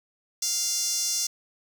sawtooth tone with high-pass filter, 698.5 Hz, F5, in tune, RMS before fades -27 dBFS, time 0.42-1.27 s, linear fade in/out 5 ms, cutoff 5800 Hz, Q 4.1, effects 8-bit

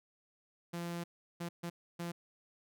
sawtooth tone bursts at uneven times, 171.6 Hz, F3, 30 cents flat, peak -34 dBFS, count 4, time 0.73-1.04 / 1.4-1.49 / 1.63-1.7 / 1.99-2.12 s, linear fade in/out 10 ms, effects none

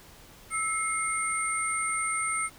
sine tone cluster, 1303 / 2148 / 8880 Hz, E6 / C7 / C#9, -20 / +45 / +2 cents, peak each -31 dBFS, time 0.5-2.5 s, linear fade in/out 50 ms, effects pink hiss -52 dBFS RMS until 2.58 s

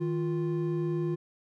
triangle tone pair together, 157.18 / 349.2 Hz, D#3 / F4, +18 / 0 cents, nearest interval octave + major second, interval 1382 cents, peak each -28 dBFS, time 0-1.16 s, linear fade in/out 20 ms, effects none

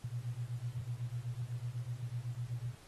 sine beating tone pair, 116.54 / 124.54 Hz, A#2 / B2, 0 / +15 cents, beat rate 8 Hz, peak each -40 / -40 dBFS, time 0.04-2.75 s, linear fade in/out 5 ms, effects pink hiss -60 dBFS RMS until 2.87 s + AAC 32 kbps

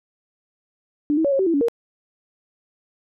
sine tone with pitch steps, 294.5 / 321 / 562 / 544 / 381.6 / 333.4 / 282.9 / 468.6 Hz, D4 / E4 / C#5 / C#5 / G4 / E4 / C#4 / A#4, +5 / -46 / +24 / -33 / -47 / +20 / +35 / +9 cents, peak -16 dBFS, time 1.1-1.684 s, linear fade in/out 0 ms, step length 73 ms, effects none

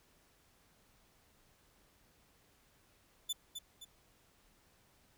sawtooth tone with echo, 3502 Hz, A7, 9 cents flat, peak -31 dBFS, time 3.29-3.33 s, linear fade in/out 10 ms, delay 260 ms, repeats 2, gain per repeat -7 dB, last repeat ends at 3.85 s, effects pink hiss -69 dBFS RMS until 5.17 s

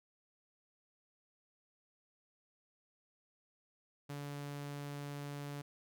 sawtooth tone, 143.6 Hz, D3, 39 cents flat, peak -38 dBFS, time 4.09-5.62 s, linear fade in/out 10 ms, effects none

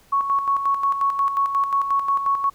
sine tone with tremolo, 1109 Hz, C#6, in tune, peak -16 dBFS, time 0.12-2.5 s, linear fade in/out 10 ms, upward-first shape square, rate 5.6 Hz, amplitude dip 55%, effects pink hiss -55 dBFS RMS until 2.54 s

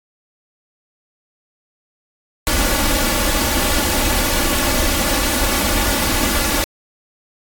pink noise with comb filter, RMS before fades -17 dBFS, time 2.47-6.64 s, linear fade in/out 0 ms, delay 3.5 ms, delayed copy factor +0.8, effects AAC 64 kbps

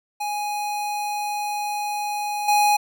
square tone with level steps, 830.6 Hz, G#5, in tune, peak -25 / -16 dBFS, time 0.2-2.77 s, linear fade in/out 10 ms, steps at 2.48 s, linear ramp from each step 5 ms, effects none

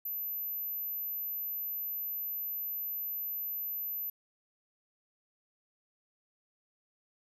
sine tone, 12080 Hz, F#9, 35 cents sharp, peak -34 dBFS, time 0.05-4.1 s, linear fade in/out 5 ms, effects none

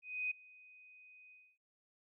sine tone with ADSR envelope, 2500 Hz, D#7, 8 cents sharp, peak -33 dBFS, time 0.02-1.58 s, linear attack 290 ms, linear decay 7 ms, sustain -24 dB, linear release 260 ms, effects none

